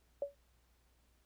sine tone with exponential decay, 566 Hz, C#5, 36 cents sharp, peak -30 dBFS, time 0.22-0.35 s, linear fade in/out 2 ms, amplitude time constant 27 ms, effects added 60 Hz sine -70 dBFS peak until 1.25 s + pink hiss -75 dBFS RMS until 1.25 s

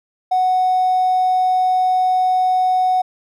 triangle tone with hard clipping, 740 Hz, F#5, in tune, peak -13 dBFS, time 0.31-3.02 s, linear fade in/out 10 ms, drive 3 dB, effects none

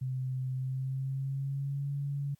sine tone with pitch glide, 129.6 to 141.33 Hz, C3 to C#3, -16 to +34 cents, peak -31 dBFS, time 0.01-2.35 s, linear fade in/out 10 ms, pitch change +150 cents, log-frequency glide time 0.54-1.91 s, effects white hiss -73 dBFS RMS until 2.39 s + AAC 64 kbps

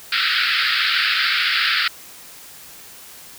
pink band-pass noise, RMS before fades -19 dBFS, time 0.12-1.88 s, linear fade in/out 5 ms, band 1300 to 4900 Hz, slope 96 dB/octave, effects white hiss -41 dBFS RMS until 3.38 s

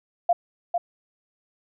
sine tone with echo, 695 Hz, F5, 9 cents flat, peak -15 dBFS, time 0.29-0.33 s, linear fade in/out 5 ms, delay 450 ms, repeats 1, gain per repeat -5 dB, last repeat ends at 0.78 s, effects none

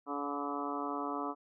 harmonic tone with a mistuned harmonic, 143.3 Hz, D3, 42 cents flat, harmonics 2 / 3 / 4 / 5 / 6 / 7 / 8 / 9, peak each -39 / -43 / -47 / -42 / -46 / -42 / -41 / -44 dBFS, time 0.06-1.35 s, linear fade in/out 50 ms, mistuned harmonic 8, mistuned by +18 cents, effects none

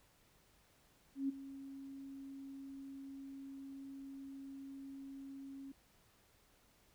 sine tone with ADSR envelope, 272.9 Hz, C#4, 27 cents flat, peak -32 dBFS, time 1.15-5.72 s, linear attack 140 ms, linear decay 15 ms, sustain -15 dB, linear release 5 ms, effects pink hiss -70 dBFS RMS until 6.94 s

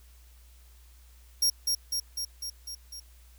sawtooth tone with echo, 5588 Hz, F8, in tune, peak -19 dBFS, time 1.42-1.5 s, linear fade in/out 5 ms, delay 250 ms, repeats 6, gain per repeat -3 dB, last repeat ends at 3 s, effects added 60 Hz sine -52 dBFS peak until 3.38 s + white hiss -62 dBFS RMS until 3.38 s

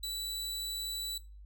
sawtooth tone, 3951 Hz, B7, in tune, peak -32 dBFS, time 0.03-1.18 s, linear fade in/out 5 ms, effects noise-tail reverb RT60 0.3 s tail -18 dB re dry + added 50 Hz sine -48 dBFS peak until 1.45 s

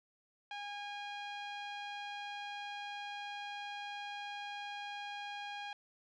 sawtooth tone with low-pass filter, 817 Hz, G#5, 29 cents flat, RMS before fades -44 dBFS, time 0.51-5.73 s, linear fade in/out 2 ms, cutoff 3300 Hz, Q 2, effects none

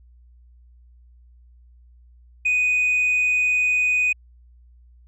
sine tone, 2489 Hz, D#7, in tune, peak -15 dBFS, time 2.45-4.13 s, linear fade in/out 10 ms, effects tanh soft clip ceiling -15 dBFS + added 60 Hz sine -48 dBFS peak until 5.07 s

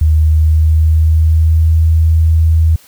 sine tone with pitch glide, 77.78 to 80.48 Hz, D#2 to E2, 0 to -41 cents, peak -6 dBFS, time 0.01-2.76 s, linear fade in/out 5 ms, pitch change +59 cents, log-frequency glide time 0.14-1.73 s, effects white hiss -44 dBFS RMS until 2.87 s

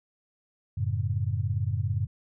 sine chord, F# minor, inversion none, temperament equal with one note detuned, 92.5 / 110 / 139.88 Hz, F#2 / A2 / C#3, 0 / 0 / +16 cents, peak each -29 / -28 / -33 dBFS, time 0.77-2.07 s, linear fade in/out 10 ms, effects none

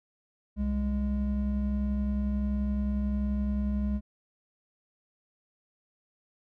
triangle tone pair together, 65 / 206.4 Hz, C2 / G#3, -11 / -10 cents, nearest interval octave + minor sixth, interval 2001 cents, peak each -27 dBFS, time 0.56-4.01 s, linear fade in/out 50 ms, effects none

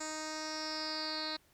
10% pulse tone with low-pass filter sweep, 311.1 Hz, D#4, in tune, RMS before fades -39 dBFS, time 0-1.37 s, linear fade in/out 10 ms, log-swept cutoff 7000 to 4100 Hz, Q 8.3, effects pink hiss -68 dBFS RMS until 1.53 s

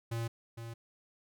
square tone with echo, 115.5 Hz, A#2, 16 cents flat, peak -34 dBFS, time 0.11-0.28 s, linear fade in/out 10 ms, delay 460 ms, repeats 1, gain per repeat -8 dB, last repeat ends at 0.74 s, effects none

